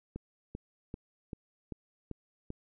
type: click train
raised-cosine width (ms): 3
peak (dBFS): -26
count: 7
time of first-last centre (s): 0.16-2.504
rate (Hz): 2.56
effects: none